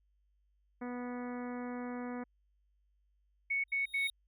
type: harmonic tone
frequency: 245.6 Hz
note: B3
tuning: 9 cents flat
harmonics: 1 / 2 / 3 / 4 / 5 / 6 / 7 / 8 / 9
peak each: -39 / -45 / -49 / -51 / -53 / -55 / -56 / -57 / -58 dBFS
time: 0.81-2.24 s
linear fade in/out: 10 ms
type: tone bursts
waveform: sine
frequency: 2217 Hz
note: C#7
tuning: in tune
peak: -30 dBFS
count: 3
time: 3.5-4.076 s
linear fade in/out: 10 ms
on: 140 ms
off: 78 ms
type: tone with exponential growth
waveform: square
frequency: 3729 Hz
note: A#7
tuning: in tune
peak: -36 dBFS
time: 3.68-4.1 s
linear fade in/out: 2 ms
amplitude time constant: 91 ms
effects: added 50 Hz sine -70 dBFS peak until 4.27 s